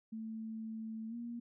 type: tone with pitch glide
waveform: sine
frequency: 221.7 to 236.2 Hz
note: A3 to A#3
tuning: +13 to +23 cents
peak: -40 dBFS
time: 0.12-1.4 s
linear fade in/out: 10 ms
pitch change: +110 cents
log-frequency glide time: 1.08-1.15 s
effects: none